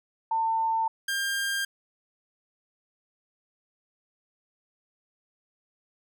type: tone pair in turn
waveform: sine / sawtooth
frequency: 898 / 1600.1 Hz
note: A5 / G6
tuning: +35 / +35 cents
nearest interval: minor seventh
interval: 1000 cents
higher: second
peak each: -23 dBFS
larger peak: neither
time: 0.31-0.88 / 1.08-1.65 s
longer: neither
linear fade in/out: 5 ms
effects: none